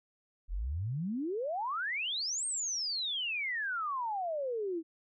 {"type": "exponential two-way sweep", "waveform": "sine", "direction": "up then down", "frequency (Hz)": [38.54, 8650, 313.6], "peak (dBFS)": -32, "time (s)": [0.48, 4.83], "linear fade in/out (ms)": 50, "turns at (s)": 2.46, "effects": []}